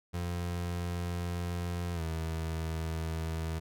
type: tone with pitch glide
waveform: 30% pulse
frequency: 87.31 to 80.99 Hz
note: F2 to E2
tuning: 0 to -30 cents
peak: -30 dBFS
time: 0.13-3.6 s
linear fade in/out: 20 ms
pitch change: -130 cents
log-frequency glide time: 1.93-2.02 s
effects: none